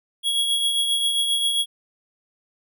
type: tone with tremolo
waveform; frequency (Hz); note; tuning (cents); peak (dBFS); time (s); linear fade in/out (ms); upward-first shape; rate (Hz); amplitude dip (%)
square; 3322; G#7; 0; -18; 0.23-1.66; 50; triangle; 7.5; 45
effects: none